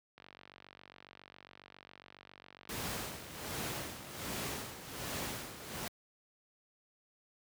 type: click train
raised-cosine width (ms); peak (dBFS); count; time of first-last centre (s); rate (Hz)
0.3; -36; 204; 0.18-4.472; 47.3
type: noise with tremolo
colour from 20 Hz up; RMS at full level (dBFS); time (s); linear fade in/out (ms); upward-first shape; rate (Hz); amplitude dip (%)
pink; -38; 2.69-5.88; 2; sine; 1.3; 70
effects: high-pass 80 Hz 12 dB/octave